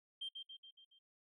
sine tone with echo, 3164 Hz, G7, 15 cents sharp, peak -39 dBFS, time 0.21-0.29 s, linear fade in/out 10 ms, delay 140 ms, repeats 5, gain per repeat -5 dB, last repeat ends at 0.99 s, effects noise-tail reverb RT60 0.1 s tail -26 dB re dry + tanh soft clip ceiling -37 dBFS

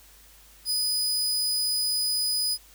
sawtooth tone, 4978 Hz, D#8, in tune, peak -21 dBFS, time 0.65-2.58 s, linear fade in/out 50 ms, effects added 50 Hz sine -56 dBFS peak until 2.74 s + white hiss -54 dBFS RMS until 2.74 s

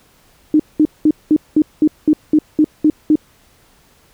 sine tone bursts, 306 Hz, D#4, 29 cents flat, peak -7 dBFS, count 11, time 0.54-3.156 s, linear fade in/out 2 ms, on 56 ms, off 200 ms, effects pink hiss -52 dBFS RMS until 4.13 s

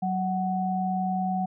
sine tone pair together, 186.9 / 745 Hz, F#3 / F#5, +18 / +12 cents, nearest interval 2 octaves, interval 2394 cents, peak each -27 dBFS, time 0.02-1.46 s, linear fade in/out 10 ms, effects none

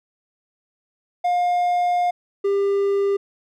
triangle tone pair in turn, 710 / 398.5 Hz, F5 / G4, +28 / +28 cents, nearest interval minor seventh, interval 1000 cents, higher first, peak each -15 / -15 dBFS, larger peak neither, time 1.24-2.11 / 2.44-3.17 s, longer first, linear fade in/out 10 ms, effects none

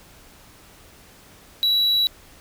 triangle tone, 3914 Hz, B7, 16 cents flat, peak -15 dBFS, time 1.63-2.07 s, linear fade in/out 0 ms, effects pink hiss -49 dBFS RMS until 2.4 s

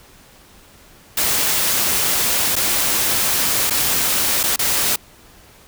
white noise with dropouts, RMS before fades -18 dBFS, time 1.17-4.96 s, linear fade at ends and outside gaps 5 ms, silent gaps 2.556-2.563 / 3.699-3.706 / 4.432-4.436 / 4.561-4.591 s, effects pink hiss -47 dBFS RMS until 5.67 s

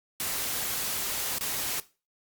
white noise with dropouts, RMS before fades -31 dBFS, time 0.2-1.8 s, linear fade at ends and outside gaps 1 ms, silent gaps 1.385-1.409 s, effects noise-tail reverb RT60 0.3 s tail -17 dB re dry + Opus 48 kbps

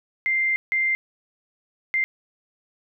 sine tone bursts at uneven times, 2093 Hz, C7, in tune, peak -19 dBFS, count 3, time 0.26-0.56 / 0.72-0.95 / 1.94-2.04 s, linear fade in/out 0 ms, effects none

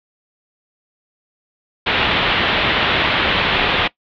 white low-pass noise, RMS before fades -17 dBFS, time 1.86-3.88 s, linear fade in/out 10 ms, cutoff 3600 Hz, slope 48 dB/octave, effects noise-tail reverb RT60 0.1 s tail -20 dB re dry

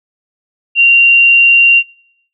sine tone, 2765 Hz, F7, 18 cents flat, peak -4 dBFS, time 0.75-1.83 s, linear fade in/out 50 ms, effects noise-tail reverb RT60 0.7 s tail -24 dB re dry

